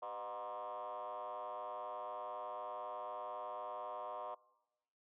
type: tone with frequency modulation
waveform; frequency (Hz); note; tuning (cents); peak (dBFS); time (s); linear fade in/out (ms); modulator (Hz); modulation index
sine; 837; G#5; +13; -40; 0.02-4.35; 10; 112; 2.7
effects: noise-tail reverb RT60 1.0 s tail -23 dB re dry + tanh soft clip ceiling -39 dBFS